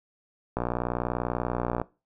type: click train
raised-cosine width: 1 ms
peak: -13 dBFS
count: 76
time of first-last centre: 0.57-1.816 s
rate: 60.2 Hz
effects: noise-tail reverb RT60 0.3 s tail -21 dB re dry